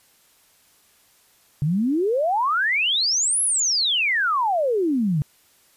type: exponential two-way sweep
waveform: sine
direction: up then down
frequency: 138.59 to 11175 to 138.59 Hz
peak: -18 dBFS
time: 1.62-5.22 s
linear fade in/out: 0 ms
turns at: 3.42 s
effects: white hiss -58 dBFS RMS until 5.76 s + resampled to 32000 Hz

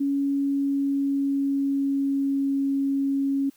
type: tone with pitch glide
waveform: sine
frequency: 279.2 to 275.4 Hz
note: C#4 to C#4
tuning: +13 to -11 cents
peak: -21 dBFS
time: 0-3.5 s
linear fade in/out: 10 ms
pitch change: -24 cents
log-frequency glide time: 0.17-2.58 s
effects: white hiss -60 dBFS RMS until 3.56 s

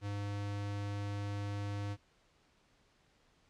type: tone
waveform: square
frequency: 101.7 Hz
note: G#2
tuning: 36 cents flat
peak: -37 dBFS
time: 0.01-1.97 s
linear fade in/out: 50 ms
effects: pink hiss -70 dBFS RMS until 3.49 s + low-pass 6000 Hz 12 dB/octave

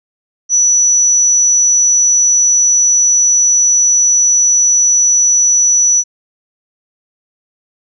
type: tone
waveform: sine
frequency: 5920 Hz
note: F#8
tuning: in tune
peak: -7 dBFS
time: 0.49-6.04 s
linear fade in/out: 50 ms
effects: none

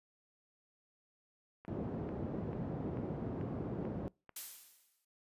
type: click train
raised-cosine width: 0.5 ms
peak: -37 dBFS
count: 7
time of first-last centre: 1.65-4.293 s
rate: 2.27 Hz
type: band-pass noise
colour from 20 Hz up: pink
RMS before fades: -40 dBFS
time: 1.68-4.08 s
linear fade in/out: 0 ms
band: 110 to 440 Hz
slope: 12 dB/octave
type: noise with exponential decay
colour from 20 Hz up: blue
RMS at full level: -40 dBFS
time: 4.36-5.05 s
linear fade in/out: 5 ms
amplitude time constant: 150 ms
effects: noise-tail reverb RT60 0.3 s tail -25 dB re dry + resampled to 32000 Hz

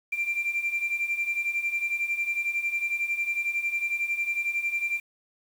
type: beating tone pair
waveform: sine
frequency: 2359 / 2370 Hz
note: D7 / D7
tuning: +7 / +15 cents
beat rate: 11 Hz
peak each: -30 / -26 dBFS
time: 0.12-5 s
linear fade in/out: 10 ms
effects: tanh soft clip ceiling -20 dBFS + 8-bit

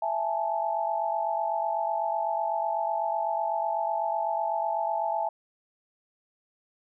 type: tone cluster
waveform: sine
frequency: 665 / 832 / 880 Hz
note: E5 / G#5 / A5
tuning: +15 / +3 / 0 cents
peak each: -30 dBFS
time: 0.02-5.29 s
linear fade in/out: 5 ms
effects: none

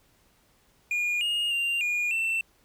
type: tone with pitch steps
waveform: triangle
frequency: 2431 / 2853 / 2781 / 2434 / 2682 Hz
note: D#7 / F7 / F7 / D#7 / E7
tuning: -41 / +36 / -8 / -39 / +29 cents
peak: -23 dBFS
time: 0.91-2.41 s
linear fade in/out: 2 ms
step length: 300 ms
effects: pink hiss -64 dBFS RMS until 2.64 s

